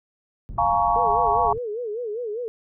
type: low-pass noise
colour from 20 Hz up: pink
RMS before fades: -36 dBFS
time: 0.49-1.58 s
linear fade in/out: 0 ms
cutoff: 160 Hz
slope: 12 dB/octave
type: chord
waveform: sine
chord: Bb minor seventh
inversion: second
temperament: just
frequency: 699.2 / 839.1 / 932.3 / 1118.8 Hz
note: F5 / Ab5 / Bb5 / Db6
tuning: +2 / +18 / 0 / +16 cents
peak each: -22 / -24 / -23 / -23 dBFS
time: 0.58-1.53 s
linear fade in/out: 5 ms
type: tone with vibrato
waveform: sine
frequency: 452 Hz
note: A4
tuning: 47 cents sharp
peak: -26 dBFS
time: 0.96-2.48 s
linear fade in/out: 0 ms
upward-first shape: sine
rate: 5 Hz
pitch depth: 160 cents each way
effects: none